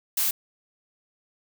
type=noise; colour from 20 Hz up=blue; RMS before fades=-24 dBFS; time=0.17-0.31 s; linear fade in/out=5 ms; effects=none